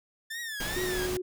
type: tone with vibrato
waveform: sawtooth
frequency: 1760 Hz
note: A6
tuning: in tune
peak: -31 dBFS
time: 0.3-1.07 s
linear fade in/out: 10 ms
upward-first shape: triangle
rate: 2.4 Hz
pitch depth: 150 cents each way
type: noise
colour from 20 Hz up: pink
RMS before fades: -35 dBFS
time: 0.6-1.17 s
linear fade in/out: 2 ms
type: tone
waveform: sine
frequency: 365.4 Hz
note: F#4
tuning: 22 cents flat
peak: -30 dBFS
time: 0.76-1.22 s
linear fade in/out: 10 ms
effects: none